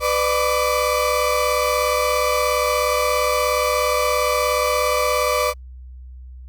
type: tone cluster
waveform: 35% pulse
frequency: 499.1 / 598 / 1159 Hz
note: B4 / D5 / D6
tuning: +18 / +31 / -23 cents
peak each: -20 dBFS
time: 0-5.54 s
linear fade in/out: 50 ms
effects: added 63 Hz sine -35 dBFS peak until 6.48 s + Opus 48 kbps